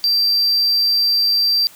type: tone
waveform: triangle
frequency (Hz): 4699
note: D8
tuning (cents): 0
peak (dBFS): -12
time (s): 0.04-1.67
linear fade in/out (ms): 0
effects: white hiss -44 dBFS RMS until 1.75 s

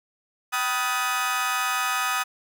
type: tone cluster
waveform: 30% pulse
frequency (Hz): 771 / 982 / 1256 / 1457 / 1740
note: G5 / B5 / D#6 / F#6 / A6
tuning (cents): -29 / -10 / +16 / -27 / -20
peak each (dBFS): -29 / -30 / -23 / -30 / -30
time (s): 0.52-2.24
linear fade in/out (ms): 20
effects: none

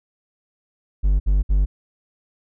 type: tone bursts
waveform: triangle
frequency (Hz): 49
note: G1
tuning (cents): 0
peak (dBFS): -12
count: 3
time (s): 1.03-1.66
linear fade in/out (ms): 20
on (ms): 170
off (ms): 60
effects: none

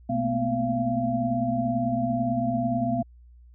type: tone cluster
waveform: sine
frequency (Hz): 123.9 / 219.5 / 230.8 / 248.7 / 684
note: B2 / A3 / A#3 / B3 / F5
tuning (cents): +6 / -4 / -17 / +12 / -36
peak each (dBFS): -31 / -33 / -32 / -27 / -27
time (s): 0.09-3.03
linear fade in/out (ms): 10
effects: added 60 Hz sine -48 dBFS peak until 3.54 s

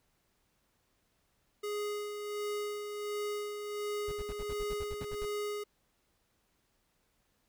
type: tone with tremolo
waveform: square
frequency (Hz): 415.3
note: G#4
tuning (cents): 0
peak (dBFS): -34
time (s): 1.63-5.64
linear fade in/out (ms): 10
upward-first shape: sine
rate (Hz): 1.4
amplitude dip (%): 45
type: noise bursts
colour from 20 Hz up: brown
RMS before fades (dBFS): -41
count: 12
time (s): 4.08-5.254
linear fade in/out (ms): 5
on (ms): 41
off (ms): 62
effects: pink hiss -75 dBFS RMS until 7.48 s

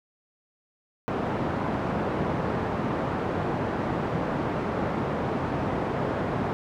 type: band-pass noise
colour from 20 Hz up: pink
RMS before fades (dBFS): -28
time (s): 1.08-6.53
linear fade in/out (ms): 0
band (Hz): 120 to 1100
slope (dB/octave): 12
effects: none

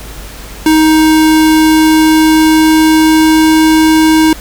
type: tone with pitch glide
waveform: square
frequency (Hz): 313.8 to 315.8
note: D#4 to D#4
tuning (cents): +15 to +26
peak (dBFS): -5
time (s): 0.66-4.33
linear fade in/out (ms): 2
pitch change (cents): +11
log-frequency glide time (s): 1.29-3.75
effects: added 50 Hz sine -28 dBFS peak until 4.4 s + pink hiss -30 dBFS RMS until 4.4 s

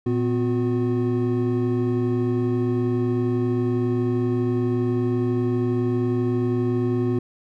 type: tone cluster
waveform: triangle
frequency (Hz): 116.6 / 252.2 / 362.1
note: A#2 / B3 / F#4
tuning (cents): +1 / +36 / -37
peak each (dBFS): -22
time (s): 0.06-7.19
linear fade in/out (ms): 5
effects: none

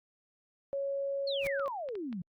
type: tone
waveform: sine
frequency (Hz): 554.4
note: C#5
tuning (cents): 0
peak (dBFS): -31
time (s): 0.73-1.68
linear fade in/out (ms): 0
type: exponential sweep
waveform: sine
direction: down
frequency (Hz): 4435 to 164.4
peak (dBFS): -35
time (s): 1.27-2.22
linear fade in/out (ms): 5
type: noise with exponential growth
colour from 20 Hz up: pink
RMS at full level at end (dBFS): -38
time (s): 1.38-1.47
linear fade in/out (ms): 0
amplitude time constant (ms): 19
type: clicks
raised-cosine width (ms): 0.3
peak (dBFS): -33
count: 5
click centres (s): 1.596 / 1.66 / 1.888 / 1.954 / 2.128
effects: Opus 48 kbps

